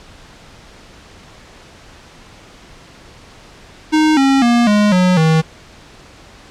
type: tone with pitch steps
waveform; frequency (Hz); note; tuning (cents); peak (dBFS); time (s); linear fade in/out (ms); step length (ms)
square; 310 / 271.4 / 237.7 / 208.1 / 182.21 / 159.54; D#4 / C#4 / A#3 / G#3 / F#3 / D#3; -6 / -36 / +34 / +4 / -26 / +44; -10; 3.92-5.42; 20; 250
effects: pink hiss -41 dBFS RMS until 6.5 s + low-pass 6000 Hz 12 dB/octave